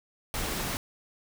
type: noise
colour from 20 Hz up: pink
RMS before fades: -32 dBFS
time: 0.34-0.77 s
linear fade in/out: 0 ms
effects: none